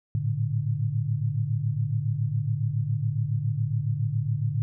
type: tone cluster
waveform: sine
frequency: 107.5 / 114.7 / 145.6 Hz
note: A2 / A#2 / D3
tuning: -40 / -28 / -15 cents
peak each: -28 dBFS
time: 0.15-4.62 s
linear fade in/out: 0 ms
effects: none